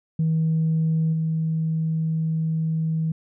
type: tone with level steps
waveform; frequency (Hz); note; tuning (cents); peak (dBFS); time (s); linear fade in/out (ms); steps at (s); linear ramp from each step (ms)
sine; 160.3; E3; -48; -17 / -20; 0.19-3.12; 5; 1.12; 20
effects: tanh soft clip ceiling -15 dBFS